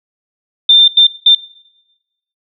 sine tone bursts at uneven times, 3588 Hz, A7, 33 cents sharp, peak -3 dBFS, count 3, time 0.69-0.88 / 0.97-1.07 / 1.26-1.35 s, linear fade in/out 5 ms, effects noise-tail reverb RT60 1.0 s tail -20 dB re dry

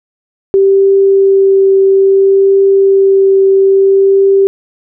sine tone with vibrato, 389.7 Hz, G4, 10 cents flat, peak -4 dBFS, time 0.54-4.47 s, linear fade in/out 0 ms, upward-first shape triangle, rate 0.6 Hz, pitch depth 10 cents each way, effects none

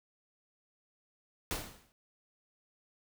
pink noise with exponential decay, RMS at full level -33 dBFS, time 1.51-1.92 s, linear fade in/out 0 ms, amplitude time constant 87 ms, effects none

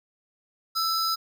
square tone pair together, 1322 / 4991 Hz, E6 / D#8, +5 / +5 cents, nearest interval octave + major seventh, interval 2300 cents, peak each -27 dBFS, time 0.75-1.16 s, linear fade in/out 20 ms, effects none

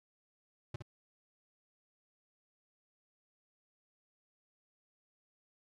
square tone with echo, 118 Hz, A#2, 22 cents sharp, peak -37 dBFS, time 0.74-0.76 s, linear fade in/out 5 ms, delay 63 ms, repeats 1, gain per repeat -6 dB, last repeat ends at 0.823 s, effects low-pass 6000 Hz 12 dB/octave + 13-bit

